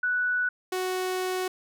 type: tone pair in turn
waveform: sine / sawtooth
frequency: 1480 / 370 Hz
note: F#6 / F#4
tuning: 0 / 0 cents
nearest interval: 2 octaves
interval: 2400 cents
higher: first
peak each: -23 dBFS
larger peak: neither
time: 0.03-0.49 / 0.72-1.48 s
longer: second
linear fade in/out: 5 ms
effects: none